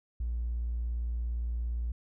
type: tone with tanh clipping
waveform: triangle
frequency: 58.7 Hz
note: A#1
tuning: 13 cents sharp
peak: -29 dBFS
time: 0.2-1.92 s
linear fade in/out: 5 ms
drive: 1 dB
effects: none